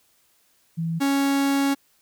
sine / 45% pulse tone pair in turn, 164.81 / 277.2 Hz, E3 / C#4, 0 / 0 cents, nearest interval major sixth, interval 900 cents, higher second, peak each -23 / -19 dBFS, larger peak second, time 0.77-1 / 1-1.75 s, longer second, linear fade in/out 20 ms, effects white hiss -63 dBFS RMS until 2.01 s

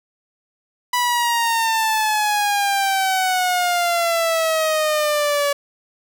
sawtooth exponential sweep, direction down, 987.8 to 568 Hz, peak -13 dBFS, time 0.93-5.53 s, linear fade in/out 5 ms, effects none

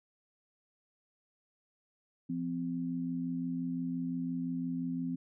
sine tone pair together, 171.9 / 257.7 Hz, F3 / C4, -27 / -26 cents, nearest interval perfect fifth, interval 701 cents, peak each -37 / -34 dBFS, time 2.29-5.16 s, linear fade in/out 10 ms, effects none

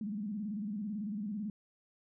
sine tone with vibrato, 207.7 Hz, G#3, in tune, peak -35 dBFS, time 0.01-1.5 s, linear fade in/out 2 ms, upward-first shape square, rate 18 Hz, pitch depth 100 cents each way, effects none

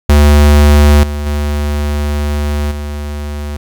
square tone with level steps, 73.42 Hz, D2, in tune, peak -4 / -17 / -13 / -19 dBFS, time 0.09-3.57 s, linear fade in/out 5 ms, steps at 1.03 / 1.26 / 2.71 s, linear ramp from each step 5 ms, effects 7-bit

